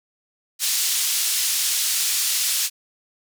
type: band-pass noise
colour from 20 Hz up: pink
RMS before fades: -22 dBFS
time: 0.59-2.7 s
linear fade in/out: 50 ms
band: 4300 to 14000 Hz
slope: 12 dB/octave
effects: none